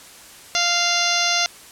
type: harmonic tone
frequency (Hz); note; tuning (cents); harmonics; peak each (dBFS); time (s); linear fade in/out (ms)
696; F5; -6; 1 / 2 / 3 / 4 / 5 / 6 / 7 / 8 / 9; -26 / -26 / -26 / -26 / -26 / -26 / -26 / -26 / -26; 0.55-1.46; 0
effects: white hiss -43 dBFS RMS until 1.71 s + low-pass 11000 Hz 12 dB/octave